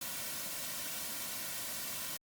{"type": "noise with comb filter", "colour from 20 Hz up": "white", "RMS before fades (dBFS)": -40, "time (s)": [0.01, 2.17], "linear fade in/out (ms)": 5, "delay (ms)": 2.4, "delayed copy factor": -0.55, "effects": ["Opus 48 kbps"]}